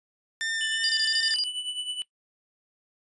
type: tone with vibrato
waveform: sawtooth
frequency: 1791 Hz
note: A6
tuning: 30 cents sharp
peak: -24 dBFS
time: 0.41-1.34 s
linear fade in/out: 0 ms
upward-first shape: sine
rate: 2.8 Hz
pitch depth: 14 cents each way
type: tone with tremolo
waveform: square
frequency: 2977 Hz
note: F#7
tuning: 10 cents sharp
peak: -28 dBFS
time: 0.61-2.02 s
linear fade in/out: 0 ms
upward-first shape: triangle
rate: 9.5 Hz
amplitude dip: 75%
type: tone bursts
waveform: sine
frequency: 4829 Hz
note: D8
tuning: 47 cents sharp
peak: -23 dBFS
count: 8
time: 0.84-1.438 s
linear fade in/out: 0 ms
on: 52 ms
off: 26 ms
effects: noise-tail reverb RT60 0.1 s tail -19 dB re dry + resampled to 22050 Hz